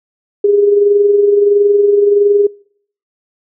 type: tone with amplitude modulation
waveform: sine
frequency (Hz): 407.8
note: G#4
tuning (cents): -32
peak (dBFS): -5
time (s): 0.44-2.47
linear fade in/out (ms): 5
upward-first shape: sine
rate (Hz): 21.5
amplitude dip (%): 50
effects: noise-tail reverb RT60 0.6 s tail -25 dB re dry